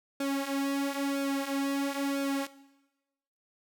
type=tone with flanger; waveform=sawtooth; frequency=277.2 Hz; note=C#4; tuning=in tune; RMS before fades=-31 dBFS; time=0.2-2.47 s; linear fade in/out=5 ms; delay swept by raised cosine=1 to 5.9 ms; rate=1 Hz; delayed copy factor=-0.75; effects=noise-tail reverb RT60 1.0 s tail -17 dB re dry

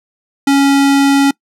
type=tone; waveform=square; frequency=277.9 Hz; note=C#4; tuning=4 cents sharp; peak=-8 dBFS; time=0.47-1.31 s; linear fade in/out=5 ms; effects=noise-tail reverb RT60 0.1 s tail -24 dB re dry + low-pass 11000 Hz 12 dB/octave

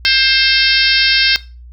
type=harmonic tone with a mistuned harmonic; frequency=529 Hz; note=C5; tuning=19 cents sharp; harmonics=3 / 4 / 5 / 6 / 7 / 8 / 9 / 10; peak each=-18 / -18 / -18 / -18 / -18 / -18 / -18 / -18 dBFS; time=0.05-1.36 s; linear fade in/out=0 ms; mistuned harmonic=9; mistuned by=-32 cents; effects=noise-tail reverb RT60 0.3 s tail -18 dB re dry + added 60 Hz sine -33 dBFS peak until 1.72 s

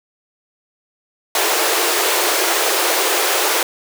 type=high-pass noise; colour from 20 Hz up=pink; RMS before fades=-17 dBFS; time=1.35-3.63 s; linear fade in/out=2 ms; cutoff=330 Hz; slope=96 dB/octave; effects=none

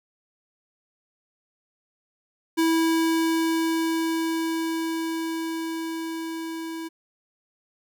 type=tone with level ramp; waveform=square; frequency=326.7 Hz; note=E4; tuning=15 cents flat; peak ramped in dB=-19 to -32 dBFS; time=2.57-6.89 s; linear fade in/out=20 ms; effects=none

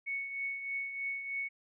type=tone with tremolo; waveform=sine; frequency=2217 Hz; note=C#7; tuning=in tune; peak=-32 dBFS; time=0.06-1.49 s; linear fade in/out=20 ms; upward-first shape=triangle; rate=3.2 Hz; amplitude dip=60%; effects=none

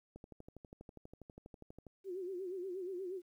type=click train; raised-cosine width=2 ms; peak=-38 dBFS; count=22; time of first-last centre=0.16-1.867 s; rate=12.3 Hz
type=tone with vibrato; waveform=sine; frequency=370 Hz; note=F#4; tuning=in tune; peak=-39 dBFS; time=2.04-3.22 s; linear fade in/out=50 ms; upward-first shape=sine; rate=8.4 Hz; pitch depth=99 cents each way
effects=12-bit

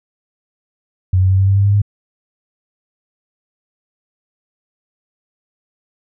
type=tone with pitch steps; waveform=sine; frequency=92.5 / 93.85 / 95.21 / 96.6 / 98 / 99.43 / 100.87 / 102.34 Hz; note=F#2 / F#2 / G2 / G2 / G2 / G2 / G2 / G#2; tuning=0 / +25 / -50 / -25 / 0 / +25 / +50 / -25 cents; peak=-9 dBFS; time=1.13-1.818 s; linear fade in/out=5 ms; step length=86 ms; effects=none

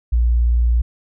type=tone; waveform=sine; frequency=59 Hz; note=A#1; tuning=22 cents sharp; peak=-12 dBFS; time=0.12-0.82 s; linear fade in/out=10 ms; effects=none

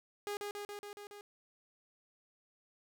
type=tone with echo; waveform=sawtooth; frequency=410 Hz; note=G#4; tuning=22 cents flat; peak=-33 dBFS; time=0.27-0.37 s; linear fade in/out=0 ms; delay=140 ms; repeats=6; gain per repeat=-2 dB; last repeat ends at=1.21 s; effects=none

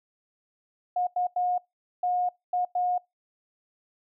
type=tone bursts at uneven times; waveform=sine; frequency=720 Hz; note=F#5; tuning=47 cents flat; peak=-23 dBFS; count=6; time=0.96-1.07 / 1.16-1.27 / 1.36-1.58 / 2.03-2.29 / 2.53-2.65 / 2.75-2.98 s; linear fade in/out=5 ms; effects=noise-tail reverb RT60 0.2 s tail -25 dB re dry

